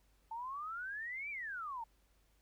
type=exponential two-way sweep; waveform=sine; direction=up then down; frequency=880 to 2389 to 880 Hz; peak=-40 dBFS; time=0.31-1.84 s; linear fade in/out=5 ms; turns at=1.3 s; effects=added 50 Hz sine -70 dBFS peak until 2.41 s + pink hiss -75 dBFS RMS until 2.41 s